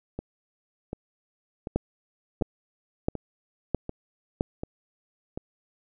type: two click trains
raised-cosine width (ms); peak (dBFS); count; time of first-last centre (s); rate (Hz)
2; -19 / -10; 8 / 5; 0.19-5.375 / 1.76-4.409; 1.35 / 1.51
effects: none